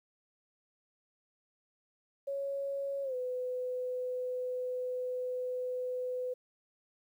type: tone with pitch glide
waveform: sine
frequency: 554.4 to 502.5 Hz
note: C#5 to B4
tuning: 0 to +30 cents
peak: -33 dBFS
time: 2.27-6.34 s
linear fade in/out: 10 ms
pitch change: -170 cents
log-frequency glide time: 3.03-3.15 s
effects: 11-bit